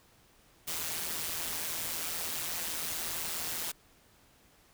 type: noise with amplitude modulation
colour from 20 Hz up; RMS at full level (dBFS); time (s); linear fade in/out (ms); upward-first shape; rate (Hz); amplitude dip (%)
white; -33; 0.67-3.72; 10; sine; 165; 65
effects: pink hiss -63 dBFS RMS until 4.73 s